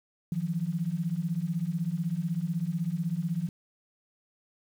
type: beating tone pair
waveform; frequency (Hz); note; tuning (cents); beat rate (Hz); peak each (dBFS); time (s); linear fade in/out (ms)
sine; 159.6 / 175.6; D#3 / F3; +44 / +10; 16; -31 / -30; 0.32-3.49; 2
effects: 9-bit